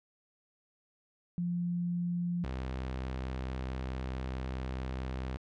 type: tone pair in turn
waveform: sine / sawtooth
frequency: 174.61 / 64.58 Hz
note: F3 / C2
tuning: 0 / -22 cents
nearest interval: octave + perfect fourth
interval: 1722 cents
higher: first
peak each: -30 / -31 dBFS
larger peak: first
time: 1.38-2.44 / 2.44-5.37 s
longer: second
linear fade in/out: 0 ms
effects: low-pass 4000 Hz 12 dB/octave